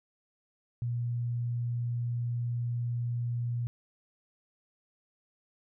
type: tone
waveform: sine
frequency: 119.7 Hz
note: A#2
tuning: 46 cents sharp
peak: -29 dBFS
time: 0.82-3.67 s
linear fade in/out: 0 ms
effects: none